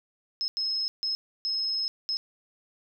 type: tone bursts at uneven times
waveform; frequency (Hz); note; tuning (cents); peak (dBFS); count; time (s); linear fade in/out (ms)
sine; 5170; E8; -34; -26; 5; 0.41-0.48 / 0.57-0.88 / 1.03-1.15 / 1.45-1.88 / 2.09-2.17; 0
effects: none